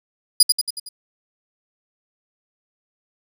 25% pulse tone with echo, 4908 Hz, D#8, 25 cents flat, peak -3 dBFS, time 0.4-0.43 s, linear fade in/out 5 ms, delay 92 ms, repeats 5, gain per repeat -5 dB, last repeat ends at 0.89 s, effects none

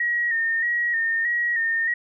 sine tone with vibrato, 1864.7 Hz, A#6, in tune, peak -20 dBFS, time 0-1.94 s, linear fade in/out 5 ms, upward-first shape square, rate 1.6 Hz, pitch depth 37 cents each way, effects none

